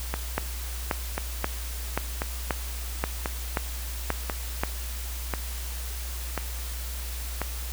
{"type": "two click trains", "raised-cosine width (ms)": 0.5, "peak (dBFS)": [-9, -12], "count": [9, 8], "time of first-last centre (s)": [[0.38, 4.635], [0.14, 7.417]], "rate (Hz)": [1.88, 0.962], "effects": ["added 60 Hz sine -32 dBFS peak until 7.72 s", "white hiss -39 dBFS RMS until 7.72 s"]}